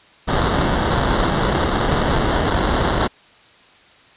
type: noise with sample-and-hold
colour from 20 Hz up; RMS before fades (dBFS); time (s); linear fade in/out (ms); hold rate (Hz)
pink; -18; 0.27-3.08; 20; 2450
effects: white hiss -49 dBFS RMS until 4.16 s + resampled to 8000 Hz